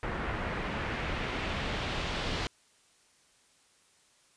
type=noise with low-pass filter sweep; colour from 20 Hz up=pink; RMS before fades=-34 dBFS; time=0.03-2.47 s; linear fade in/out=0 ms; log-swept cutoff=1700 to 4100 Hz; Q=1.3; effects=white hiss -65 dBFS RMS until 4.36 s + resampled to 22050 Hz